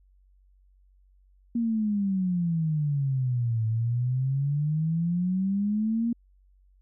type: exponential two-way sweep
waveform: sine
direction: down then up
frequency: 237.4 to 110 to 237.4 Hz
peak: -23 dBFS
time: 1.55-6.13 s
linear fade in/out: 5 ms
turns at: 3.66 s
effects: added 47 Hz sine -57 dBFS peak until 6.81 s